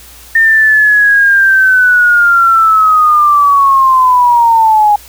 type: linear sweep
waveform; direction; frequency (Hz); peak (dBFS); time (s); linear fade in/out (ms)
sine; down; 1817 to 822; -4; 0.35-4.96; 5
effects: added 60 Hz sine -39 dBFS peak until 5.08 s + white hiss -36 dBFS RMS until 5.08 s

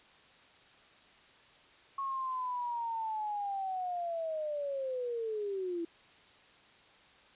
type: linear sweep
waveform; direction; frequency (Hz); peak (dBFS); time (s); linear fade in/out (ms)
sine; down; 1100 to 330; -33; 1.98-5.85; 5
effects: white hiss -60 dBFS RMS until 7.35 s + resampled to 8000 Hz

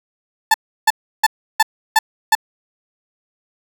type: tone bursts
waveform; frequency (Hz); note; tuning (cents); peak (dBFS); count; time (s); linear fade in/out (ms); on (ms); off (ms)
30% pulse; 880; A5; 0; -6; 6; 0.51-2.352; 5; 32; 330
effects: none

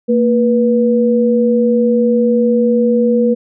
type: tone pair together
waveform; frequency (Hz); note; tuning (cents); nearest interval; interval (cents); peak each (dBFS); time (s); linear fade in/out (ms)
sine; 229.2 / 486.2; A#3 / B4; -29 / -27; octave + minor second; 1302; -12; 0.08-3.35; 20
effects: none

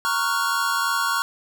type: chord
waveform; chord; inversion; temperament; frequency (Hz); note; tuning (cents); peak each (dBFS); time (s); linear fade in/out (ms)
square; Gb major seventh; first; equal; 932.3 / 1108.7 / 1396.9 / 1480; Bb5 / Db6 / F6 / Gb6; 0 / 0 / 0 / 0; -30 / -25 / -26 / -29; 0.05-1.22; 0
effects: none

